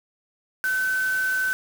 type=tone in noise; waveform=sine; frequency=1524 Hz; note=G6; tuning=49 cents flat; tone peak=-21 dBFS; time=0.64-1.53 s; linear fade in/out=0 ms; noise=white; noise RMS=-37 dBFS; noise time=0.64-1.53 s; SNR=+13 dB; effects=none